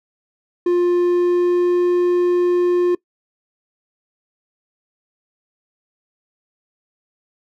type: tone with pitch glide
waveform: triangle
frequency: 352.4 to 354.4 Hz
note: F4 to F4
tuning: +16 to +25 cents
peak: -11 dBFS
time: 0.66-2.95 s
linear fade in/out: 5 ms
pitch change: +9 cents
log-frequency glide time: 0.95-1.88 s
effects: noise-tail reverb RT60 0.1 s tail -22 dB re dry